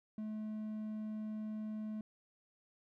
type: tone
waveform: triangle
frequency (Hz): 215.2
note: A3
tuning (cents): -38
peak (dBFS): -37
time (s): 0.18-2.01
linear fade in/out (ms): 2
effects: none